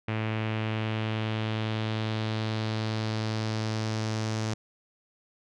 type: tone with low-pass filter sweep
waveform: sawtooth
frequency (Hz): 109.7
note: A2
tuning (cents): -5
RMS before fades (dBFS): -30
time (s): 0.08-4.54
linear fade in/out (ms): 5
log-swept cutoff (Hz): 2500 to 6100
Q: 2.3
effects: none